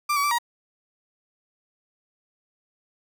35% pulse tone with pitch steps, 1183 / 1136 / 1167 / 949 Hz, D6 / C#6 / D6 / A#5, +12 / +42 / -11 / +31 cents, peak -19 dBFS, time 0.09-0.386 s, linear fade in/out 10 ms, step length 74 ms, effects none

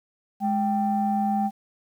sine tone pair together, 209.3 / 783 Hz, G#3 / G5, +14 / -2 cents, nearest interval octave + major seventh, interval 2284 cents, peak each -23 dBFS, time 0.4-1.51 s, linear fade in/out 50 ms, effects tanh soft clip ceiling -14 dBFS + 9-bit

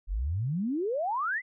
sine exponential sweep, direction up, 41.2 to 2100 Hz, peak -27 dBFS, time 0.07-1.42 s, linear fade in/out 50 ms, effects none

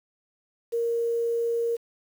sine tone with quantisation, 466.2 Hz, A#4, in tune, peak -23 dBFS, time 0.72-1.77 s, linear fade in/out 20 ms, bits 8, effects none

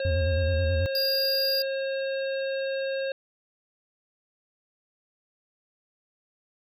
harmonic tone, 539 Hz, C#5, 49 cents flat, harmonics 1 / 3 / 5 / 7 / 8, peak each -27 / -37 / -41 / -44 / -45 dBFS, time 0-3.12 s, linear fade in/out 2 ms
triangle tone with vibrato, 84.3 Hz, E2, 39 cents sharp, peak -21 dBFS, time 0.05-0.86 s, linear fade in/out 0 ms, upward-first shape square, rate 9.3 Hz, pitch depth 110 cents each way
square tone, 4810 Hz, D8, 41 cents sharp, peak -25 dBFS, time 0.95-1.62 s, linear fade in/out 2 ms
effects none

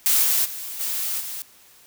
blue noise with level steps, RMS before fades -18 / -20 / -33 / -26 / -32 dBFS, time 0.06-1.42 s, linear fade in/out 0 ms, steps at 0.22 / 0.44 / 0.79 / 1.19 s, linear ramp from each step 20 ms, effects white hiss -52 dBFS RMS until 1.86 s

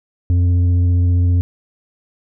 triangle tone with tanh clipping, 88.5 Hz, F2, 23 cents sharp, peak -12 dBFS, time 0.3-1.41 s, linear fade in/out 0 ms, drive 10 dB, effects none

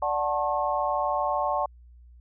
sine chord, D major seventh, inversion none, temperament equal with one note detuned, 587.3 / 740 / 880 / 1080.9 Hz, D5 / F#5 / A5 / C#6, 0 / 0 / 0 / -44 cents, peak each -29 dBFS, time 0.02-1.66 s, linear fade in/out 5 ms, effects added 60 Hz sine -48 dBFS peak until 2.2 s

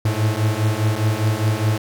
45% pulse beating tone pair, 105.7 / 110.6 Hz, G#2 / A2, +31 / +9 cents, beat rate 4.9 Hz, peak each -20 dBFS, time 0.05-1.78 s, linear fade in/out 5 ms, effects none

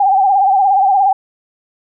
sine tone with vibrato, 784 Hz, G5, in tune, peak -8 dBFS, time 0-1.13 s, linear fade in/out 5 ms, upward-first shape sine, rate 17 Hz, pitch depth 75 cents each way, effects none

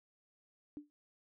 sine tone with exponential decay, 294.5 Hz, D4, 5 cents sharp, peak -39 dBFS, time 0.77-0.9 s, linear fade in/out 0 ms, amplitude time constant 27 ms, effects none

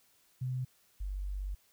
sine tone pair in turn, 127.9 / 48.23 Hz, C3 / G1, -39 / -27 cents, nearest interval octave + perfect fourth, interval 1688 cents, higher first, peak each -32 / -34 dBFS, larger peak first, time 0.41-0.65 / 1-1.55 s, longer second, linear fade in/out 10 ms, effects white hiss -68 dBFS RMS until 1.72 s

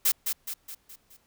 blue noise with echo, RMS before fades -22 dBFS, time 0.05-0.12 s, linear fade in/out 10 ms, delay 210 ms, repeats 5, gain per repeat -6 dB, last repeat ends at 1.17 s, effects pink hiss -67 dBFS RMS until 1.26 s

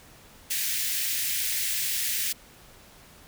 white high-pass noise, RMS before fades -28 dBFS, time 0.5-2.33 s, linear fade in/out 10 ms, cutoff 1700 Hz, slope 48 dB/octave, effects pink hiss -52 dBFS RMS until 3.27 s

